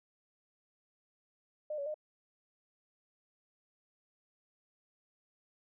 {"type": "tone with pitch steps", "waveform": "sine", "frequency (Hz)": [606, 565, 610], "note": ["D#5", "C#5", "D#5"], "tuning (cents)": [-46, 33, -34], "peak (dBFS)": -35, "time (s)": [1.7, 1.943], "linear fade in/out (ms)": 5, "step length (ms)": 81, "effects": []}